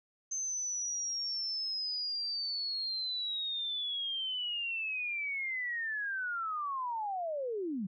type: linear sweep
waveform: sine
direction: down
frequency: 6272 to 174.61 Hz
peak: -33 dBFS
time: 0.31-7.87 s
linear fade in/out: 10 ms
effects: none